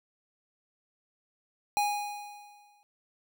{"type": "tone with exponential decay", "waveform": "square", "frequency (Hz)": 824, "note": "G#5", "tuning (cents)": -14, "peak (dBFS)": -24, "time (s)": [1.77, 2.83], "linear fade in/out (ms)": 0, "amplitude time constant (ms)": 230, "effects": []}